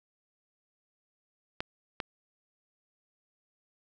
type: clicks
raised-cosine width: 0.3 ms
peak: -16 dBFS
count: 2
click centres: 1.605 / 2.002 s
effects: none